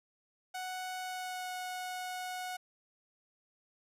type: tone with pitch glide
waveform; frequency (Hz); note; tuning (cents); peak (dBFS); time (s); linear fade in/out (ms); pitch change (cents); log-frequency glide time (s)
sawtooth; 740 to 733.6; F#5 to F#5; 0 to -15; -34; 0.54-2.57; 10; -15; 0.99-1.5
effects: resampled to 32000 Hz